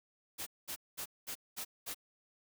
white noise bursts, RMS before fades -41 dBFS, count 6, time 0.38-1.946 s, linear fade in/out 20 ms, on 86 ms, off 210 ms, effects none

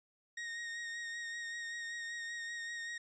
40% pulse tone with vibrato, 1864.7 Hz, A#6, in tune, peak -39 dBFS, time 0.37-2.98 s, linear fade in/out 5 ms, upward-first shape sine, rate 5.2 Hz, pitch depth 21 cents each way, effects resampled to 16000 Hz

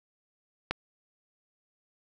click, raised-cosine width 0.3 ms, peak -12 dBFS, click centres 0.71 s, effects none

